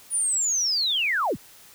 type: linear sweep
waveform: sine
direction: down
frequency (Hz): 9780 to 39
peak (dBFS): -21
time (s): 0.1-1.37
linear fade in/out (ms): 50
effects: white hiss -50 dBFS RMS until 1.74 s